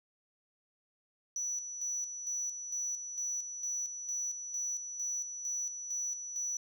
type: tone with tremolo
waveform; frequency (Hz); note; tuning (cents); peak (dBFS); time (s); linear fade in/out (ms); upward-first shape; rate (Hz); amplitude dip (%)
sine; 5920; F#8; 0; -31; 1.36-6.57; 2; square; 2.2; 60
effects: tanh soft clip ceiling -31 dBFS